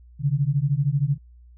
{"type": "beating tone pair", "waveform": "sine", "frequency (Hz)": [135.2, 148.2], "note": ["C#3", "D3"], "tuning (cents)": [-43, 16], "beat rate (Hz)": 13, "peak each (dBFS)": [-22, -22], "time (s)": [0.19, 1.18], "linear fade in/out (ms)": 50, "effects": ["added 60 Hz sine -46 dBFS peak until 1.57 s"]}